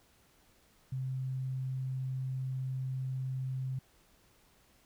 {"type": "tone", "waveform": "sine", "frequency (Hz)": 130.81, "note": "C3", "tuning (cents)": 0, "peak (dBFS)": -33, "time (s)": [0.92, 3.79], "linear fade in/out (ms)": 5, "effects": ["pink hiss -66 dBFS RMS until 4.85 s"]}